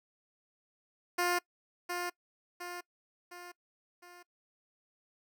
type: tone with echo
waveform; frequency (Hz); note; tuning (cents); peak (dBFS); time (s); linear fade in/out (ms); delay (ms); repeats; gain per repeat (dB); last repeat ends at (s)
10% pulse; 353.3; F4; +20; -20; 1.18-1.39; 10; 710; 4; -6; 4.23
effects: noise-tail reverb RT60 0.1 s tail -23 dB re dry